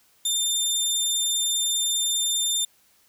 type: tone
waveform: 20% pulse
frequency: 3595 Hz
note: A7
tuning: 36 cents sharp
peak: -16 dBFS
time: 0.25-2.65 s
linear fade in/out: 5 ms
effects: white hiss -61 dBFS RMS until 3.08 s